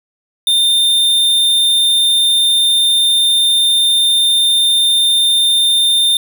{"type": "tone", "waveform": "square", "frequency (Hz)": 3615, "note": "A7", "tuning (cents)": 46, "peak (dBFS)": -10, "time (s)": [0.47, 6.17], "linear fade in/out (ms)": 2, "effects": []}